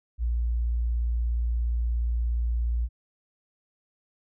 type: tone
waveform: sine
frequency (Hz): 58.5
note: A#1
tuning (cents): +7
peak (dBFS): -23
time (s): 0.18-2.89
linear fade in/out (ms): 50
effects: none